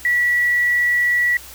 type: tone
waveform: sine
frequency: 1944 Hz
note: B6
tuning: 28 cents flat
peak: -14 dBFS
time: 0.05-1.37 s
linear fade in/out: 2 ms
effects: added 64 Hz sine -45 dBFS peak until 1.54 s + white hiss -39 dBFS RMS until 1.54 s